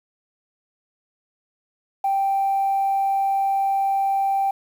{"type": "tone", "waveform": "sine", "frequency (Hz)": 784, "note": "G5", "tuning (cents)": 0, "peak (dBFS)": -17, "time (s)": [2.04, 4.51], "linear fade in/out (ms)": 5, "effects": ["tanh soft clip ceiling -14 dBFS", "8-bit"]}